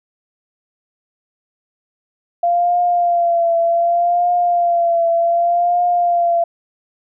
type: tone with vibrato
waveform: sine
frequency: 690 Hz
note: F5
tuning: 21 cents flat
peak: -12 dBFS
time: 2.43-6.44 s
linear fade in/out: 5 ms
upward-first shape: triangle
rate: 0.66 Hz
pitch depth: 47 cents each way
effects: none